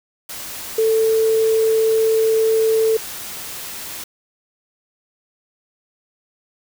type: tone in noise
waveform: sine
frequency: 444 Hz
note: A4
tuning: 16 cents sharp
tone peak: -13 dBFS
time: 0.78-2.97 s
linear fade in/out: 5 ms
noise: white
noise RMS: -31 dBFS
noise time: 0.29-4.04 s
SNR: +15 dB
effects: none